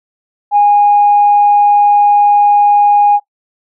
sine tone, 822 Hz, G#5, 18 cents flat, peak -4 dBFS, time 0.51-3.2 s, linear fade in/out 50 ms, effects noise-tail reverb RT60 0.1 s tail -18 dB re dry + tanh soft clip ceiling 0 dBFS

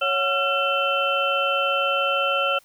sine tone cluster, 555 / 734 / 1363 / 2673 / 3072 Hz, C#5 / F#5 / F6 / E7 / G7, +2 / -14 / -43 / +23 / -36 cents, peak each -25 / -32 / -23 / -26 / -28 dBFS, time 0.01-2.59 s, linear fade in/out 10 ms, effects white hiss -57 dBFS RMS until 2.64 s

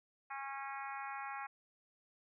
harmonic tone, 273.8 Hz, C#4, 21 cents flat, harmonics 3 / 4 / 5 / 6 / 7 / 8 / 9, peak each -45 / -47 / -49 / -51 / -52 / -53 / -54 dBFS, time 0.3-1.47 s, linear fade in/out 10 ms, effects none

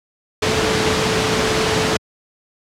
sine tone in noise, 436.9 Hz, A4, 12 cents flat, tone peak -21 dBFS, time 0.42-1.97 s, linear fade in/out 5 ms, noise pink, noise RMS -17 dBFS, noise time 0.42-1.97 s, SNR -7 dB, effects high-pass 100 Hz 12 dB/octave + low-pass 6000 Hz 12 dB/octave

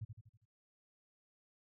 sine tone with echo, 109.6 Hz, A2, 6 cents flat, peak -39 dBFS, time 0.01-0.05 s, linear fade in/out 10 ms, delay 81 ms, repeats 5, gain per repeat -6 dB, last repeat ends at 0.455 s, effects none

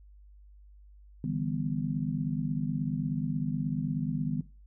sine chord, E minor seventh, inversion third, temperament just, 148.33 / 164.81 / 197.78 / 247.2 Hz, D3 / E3 / G3 / B3, +18 / 0 / +16 / +2 cents, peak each -32 / -36 / -36 / -34 dBFS, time 1.24-4.41 s, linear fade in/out 2 ms, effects noise-tail reverb RT60 0.3 s tail -17 dB re dry + added 50 Hz sine -51 dBFS peak until 4.66 s

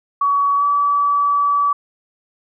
sine tone with pitch glide, 1130 to 1148.4 Hz, C#6 to D6, +33 to -39 cents, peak -13 dBFS, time 0.21-1.73 s, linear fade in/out 5 ms, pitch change +28 cents, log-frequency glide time 0.57-0.63 s, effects none

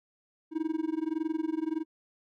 triangle tone with amplitude modulation, 317.8 Hz, D#4, 37 cents sharp, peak -23 dBFS, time 0.51-1.85 s, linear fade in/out 50 ms, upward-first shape sine, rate 21.6 Hz, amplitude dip 95%, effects none

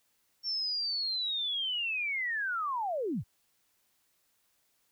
sine linear sweep, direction down, 5470 to 67.4 Hz, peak -30 dBFS, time 0.43-3.24 s, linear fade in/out 50 ms, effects white hiss -73 dBFS RMS until 4.91 s

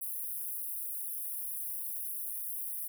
white high-pass noise, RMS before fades -38 dBFS, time 0.01-2.88 s, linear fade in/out 10 ms, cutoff 9600 Hz, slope 96 dB/octave, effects none

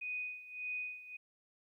sine tone with tremolo, 2489 Hz, D#7, in tune, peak -36 dBFS, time 0.01-1.17 s, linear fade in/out 10 ms, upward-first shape sine, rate 1.7 Hz, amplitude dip 80%, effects 13-bit

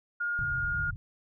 sine tone, 1422 Hz, F6, 31 cents sharp, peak -28 dBFS, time 0.2-0.91 s, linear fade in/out 10 ms
white low-pass noise, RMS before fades -37 dBFS, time 0.39-0.96 s, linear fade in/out 0 ms, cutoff 160 Hz, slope 96 dB/octave
effects none

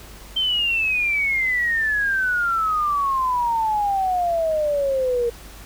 sine exponential sweep, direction down, 3136 to 466.5 Hz, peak -18 dBFS, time 0.36-5.3 s, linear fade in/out 10 ms, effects added 50 Hz sine -41 dBFS peak until 5.65 s + pink hiss -43 dBFS RMS until 5.65 s

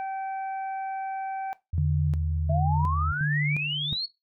harmonic tone, 772 Hz, G5, 27 cents flat, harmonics 1 / 2 / 3, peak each -29 / -43 / -47 dBFS, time 0-1.53 s, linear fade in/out 0 ms
sine tone with vibrato, 82.41 Hz, E2, in tune, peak -25 dBFS, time 1.73-3.12 s, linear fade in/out 5 ms, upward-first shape square, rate 1.3 Hz, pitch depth 39 cents each way
sine tone with tremolo, 147.7 Hz, D3, 10 cents sharp, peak -23 dBFS, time 1.78-3.93 s, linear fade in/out 0 ms, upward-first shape square, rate 1.4 Hz, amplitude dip 65%
sine exponential sweep, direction up, 639 to 4435 Hz, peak -27 dBFS, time 2.49-4.06 s, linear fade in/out 10 ms
effects noise-tail reverb RT60 0.2 s tail -17 dB re dry

